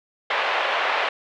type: band-pass noise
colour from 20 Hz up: pink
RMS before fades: -23 dBFS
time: 0.3-1.09 s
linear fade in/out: 5 ms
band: 580 to 3100 Hz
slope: 24 dB/octave
effects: none